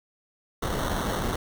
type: noise with sample-and-hold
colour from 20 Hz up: pink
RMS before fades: -28 dBFS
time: 0.62-1.36 s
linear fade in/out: 5 ms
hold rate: 2450 Hz
effects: none